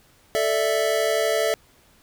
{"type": "chord", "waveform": "square", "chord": "A suspended fourth", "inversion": "none", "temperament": "equal", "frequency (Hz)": [440, 587.3, 659.3], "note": ["A4", "D5", "E5"], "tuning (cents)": [0, 0, 0], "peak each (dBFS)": [-25, -26, -24], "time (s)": [0.35, 1.54], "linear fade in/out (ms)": 0, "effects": ["pink hiss -57 dBFS RMS until 2.02 s"]}